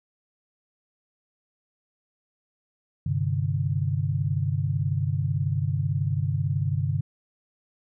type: chord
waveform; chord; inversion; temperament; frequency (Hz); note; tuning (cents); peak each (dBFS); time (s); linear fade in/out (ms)
sine; G suspended fourth; none; equal with one note detuned; 98 / 130.81 / 149.05; G2 / C3 / D3; 0 / 0 / +26; -27; 3.06-7.01; 5
effects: none